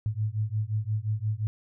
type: beating tone pair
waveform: sine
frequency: 104.7 / 110.4 Hz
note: G#2 / A2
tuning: +15 / +6 cents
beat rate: 5.7 Hz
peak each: -29 dBFS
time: 0.06-1.47 s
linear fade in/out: 0 ms
effects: none